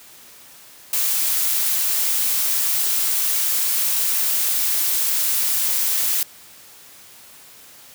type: noise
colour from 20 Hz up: blue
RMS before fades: -20 dBFS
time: 0.93-6.23 s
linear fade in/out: 2 ms
effects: white hiss -45 dBFS RMS until 7.94 s + high-pass 60 Hz 12 dB/octave